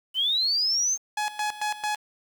sine linear sweep, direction up, 2960 to 6430 Hz, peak -21 dBFS, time 0.14-0.98 s, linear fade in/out 50 ms
sawtooth tone with tremolo, 843 Hz, G#5, 26 cents sharp, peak -21 dBFS, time 1.17-1.96 s, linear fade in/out 5 ms, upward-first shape square, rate 4.5 Hz, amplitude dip 80%
effects low-pass 10000 Hz 12 dB/octave + 8-bit

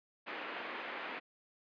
white band-pass noise, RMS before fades -43 dBFS, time 0.26-1.2 s, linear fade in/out 20 ms, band 250 to 2500 Hz, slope 24 dB/octave, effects resampled to 11025 Hz

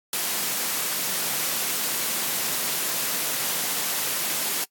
white high-pass noise, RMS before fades -26 dBFS, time 0.13-4.64 s, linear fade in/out 2 ms, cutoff 130 Hz, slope 48 dB/octave, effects noise-tail reverb RT60 0.1 s tail -22 dB re dry + AAC 64 kbps

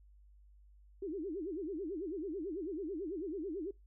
sine tone with vibrato, 349.2 Hz, F4, in tune, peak -37 dBFS, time 1.02-3.71 s, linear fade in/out 5 ms, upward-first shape sine, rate 9.1 Hz, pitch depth 270 cents each way, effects noise-tail reverb RT60 0.2 s tail -24 dB re dry + added 50 Hz sine -58 dBFS peak until 3.86 s

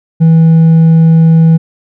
sine tone with hard clipping, 162.9 Hz, E3, 20 cents flat, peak -3 dBFS, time 0.2-1.58 s, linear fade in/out 20 ms, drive 2 dB, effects none

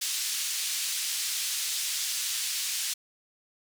white band-pass noise, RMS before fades -31 dBFS, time 0.01-2.94 s, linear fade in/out 10 ms, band 2900 to 8200 Hz, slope 12 dB/octave, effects none

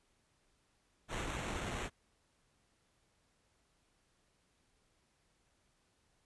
pink noise with sample-and-hold, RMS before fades -40 dBFS, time 1.08-1.9 s, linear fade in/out 50 ms, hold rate 4900 Hz, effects pink hiss -75 dBFS RMS until 6.25 s + resampled to 24000 Hz

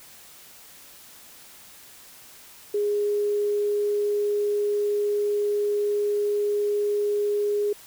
sine tone, 413 Hz, G#4, 10 cents flat, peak -21 dBFS, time 2.74-7.73 s, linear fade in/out 5 ms, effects white hiss -48 dBFS RMS until 7.86 s

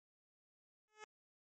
10% pulse tone with exponential growth, 427.6 Hz, A4, 49 cents flat, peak -39 dBFS, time 0.88-1.04 s, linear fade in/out 0 ms, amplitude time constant 33 ms, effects MP3 32 kbps

